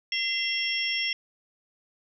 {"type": "tone cluster", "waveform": "sine", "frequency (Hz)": [2055, 2734, 3270, 5430], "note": ["C7", "F7", "G#7", "F8"], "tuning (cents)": [-32, -37, -28, -50], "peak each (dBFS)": -31, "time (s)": [0.12, 1.13], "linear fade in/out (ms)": 2, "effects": []}